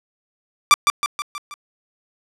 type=tone with echo; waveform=sawtooth; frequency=1174.7 Hz; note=D6; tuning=in tune; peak=-4 dBFS; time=0.71-0.74 s; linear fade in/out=0 ms; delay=160 ms; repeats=5; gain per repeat=-5 dB; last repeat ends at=1.54 s; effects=low-pass 11000 Hz 12 dB/octave